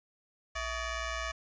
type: ring-modulated tone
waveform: 15% pulse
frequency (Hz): 594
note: D5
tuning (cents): +20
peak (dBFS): -24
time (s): 0.55-1.32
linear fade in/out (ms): 10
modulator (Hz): 535
effects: resampled to 16000 Hz + 11-bit